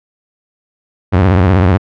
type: tone with vibrato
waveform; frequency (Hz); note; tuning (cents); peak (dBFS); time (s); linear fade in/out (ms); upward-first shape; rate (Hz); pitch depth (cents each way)
sawtooth; 92.5; F#2; 0; -3; 1.12-1.78; 20; triangle; 16; 200
effects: low-pass 2000 Hz 12 dB/octave